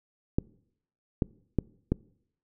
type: clicks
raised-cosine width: 3 ms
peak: -11 dBFS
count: 4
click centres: 0.385 / 1.222 / 1.587 / 1.92 s
effects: noise-tail reverb RT60 0.7 s tail -24 dB re dry